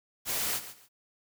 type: noise with echo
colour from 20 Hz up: white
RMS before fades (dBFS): -31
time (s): 0.25-0.61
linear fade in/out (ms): 50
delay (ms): 140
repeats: 2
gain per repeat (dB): -13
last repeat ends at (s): 0.89
effects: none